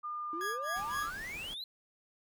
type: tone with pitch glide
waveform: sine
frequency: 1208 to 1187.9 Hz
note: D6 to D6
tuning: +48 to +19 cents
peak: -36 dBFS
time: 0.03-1.11 s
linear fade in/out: 20 ms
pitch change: -29 cents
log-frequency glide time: 0.15-0.96 s
type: exponential sweep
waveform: triangle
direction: up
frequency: 312.3 to 4145 Hz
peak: -38 dBFS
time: 0.33-1.64 s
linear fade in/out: 2 ms
type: tone with tremolo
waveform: 40% pulse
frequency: 1661.2 Hz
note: G#6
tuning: in tune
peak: -34 dBFS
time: 0.41-1.11 s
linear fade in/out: 0 ms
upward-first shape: sine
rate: 3.9 Hz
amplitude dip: 100%
type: noise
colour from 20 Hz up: pink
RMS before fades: -49 dBFS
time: 0.75-1.55 s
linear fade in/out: 20 ms
effects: none